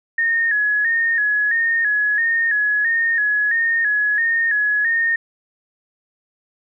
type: tone with vibrato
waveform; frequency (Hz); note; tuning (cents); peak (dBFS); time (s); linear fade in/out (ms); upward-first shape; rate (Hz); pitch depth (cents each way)
sine; 1760; A6; 0; -15; 0.18-5.16; 5; square; 1.5; 74
effects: none